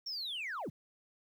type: linear sweep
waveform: sine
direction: down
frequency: 5588 to 75.8 Hz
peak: -35 dBFS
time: 0.06-0.7 s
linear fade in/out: 10 ms
effects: tanh soft clip ceiling -35 dBFS + 11-bit